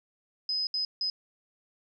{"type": "tone bursts at uneven times", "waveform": "sine", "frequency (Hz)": 5040, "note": "D#8", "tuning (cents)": 21, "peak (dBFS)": -27, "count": 3, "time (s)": [[0.49, 0.67], [0.74, 0.85], [1.01, 1.1]], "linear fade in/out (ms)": 2, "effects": []}